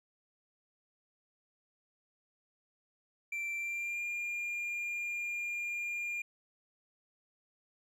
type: tone with pitch glide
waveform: triangle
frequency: 2349 to 2407 Hz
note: D7 to D7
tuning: 0 to +42 cents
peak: -33 dBFS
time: 3.32-6.22 s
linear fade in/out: 5 ms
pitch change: +42 cents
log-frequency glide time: 3.57-4.04 s
effects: none